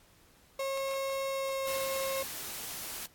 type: tone with pitch glide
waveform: 35% pulse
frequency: 542 to 537.9 Hz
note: C#5 to C5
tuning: -39 to +48 cents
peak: -30 dBFS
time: 0.59-2.23 s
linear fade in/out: 5 ms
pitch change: -13 cents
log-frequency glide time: 1.29-1.64 s
type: noise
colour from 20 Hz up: white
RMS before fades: -40 dBFS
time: 1.67-3.06 s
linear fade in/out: 2 ms
effects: pink hiss -62 dBFS RMS until 3.14 s + AAC 64 kbps